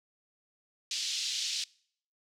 pink band-pass noise, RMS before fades -34 dBFS, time 0.91-1.64 s, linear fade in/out 2 ms, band 3300 to 6200 Hz, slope 24 dB/octave, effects noise-tail reverb RT60 0.6 s tail -24 dB re dry

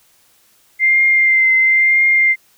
sine tone with vibrato, 2093 Hz, C7, in tune, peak -9 dBFS, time 0.79-2.36 s, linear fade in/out 50 ms, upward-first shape triangle, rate 0.99 Hz, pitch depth 25 cents each way, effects white hiss -54 dBFS RMS until 2.57 s

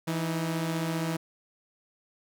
sawtooth tone pair together, 164.81 / 314.5 Hz, E3 / D#4, 0 / +19 cents, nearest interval major seventh, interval 1119 cents, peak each -25 / -31 dBFS, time 0.07-1.17 s, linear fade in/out 10 ms, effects none

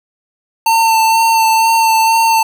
square tone with vibrato, 899 Hz, A5, 37 cents sharp, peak -9 dBFS, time 0.66-2.43 s, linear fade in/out 5 ms, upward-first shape sine, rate 2.1 Hz, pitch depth 18 cents each way, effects none

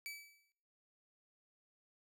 sawtooth tone with exponential decay, 2300 Hz, D7, 37 cents flat, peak -38 dBFS, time 0.06-0.52 s, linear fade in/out 0 ms, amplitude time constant 99 ms, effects noise-tail reverb RT60 0.6 s tail -18 dB re dry

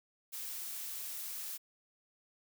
blue noise, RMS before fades -42 dBFS, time 0.32-1.58 s, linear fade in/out 20 ms, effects none

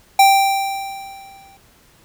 square tone with exponential decay, 784 Hz, G5, in tune, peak -7 dBFS, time 0.19-1.57 s, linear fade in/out 5 ms, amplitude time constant 300 ms, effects pink hiss -52 dBFS RMS until 2.04 s

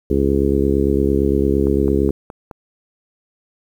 harmonic tone, 68.8 Hz, C#2, 12 cents flat, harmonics 1 / 2 / 3 / 4 / 5 / 6 / 7, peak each -20 / -25 / -22 / -21 / -20 / -19 / -28 dBFS, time 0.1-2.11 s, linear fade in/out 5 ms
click train, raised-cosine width 1 ms, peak -19 dBFS, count 5, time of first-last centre 1.67-2.512 s, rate 4.75 Hz
effects 8-bit

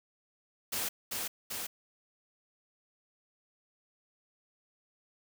white noise with echo, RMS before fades -34 dBFS, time 0.72-0.89 s, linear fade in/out 10 ms, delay 390 ms, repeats 2, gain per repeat -2 dB, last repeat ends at 1.67 s, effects none

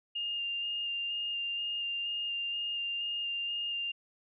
sine tone with vibrato, 2813 Hz, F7, 12 cents sharp, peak -32 dBFS, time 0.15-3.92 s, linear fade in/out 10 ms, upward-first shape square, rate 2.1 Hz, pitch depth 11 cents each way, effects none

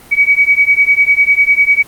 sine beating tone pair, 2262 / 2272 Hz, C#7 / C#7, +34 / +42 cents, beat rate 10 Hz, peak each -10 / -10 dBFS, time 0.11-1.83 s, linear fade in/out 20 ms, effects pink hiss -39 dBFS RMS until 1.87 s + Opus 32 kbps

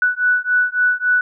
sine beating tone pair, 1480 / 1483.6 Hz, F#6 / F#6, 0 / +4 cents, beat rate 3.6 Hz, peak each -17 dBFS, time 0.02-1.21 s, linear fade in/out 2 ms, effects none

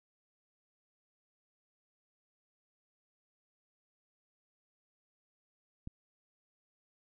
click, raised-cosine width 5 ms, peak -29 dBFS, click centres 5.874 s, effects none

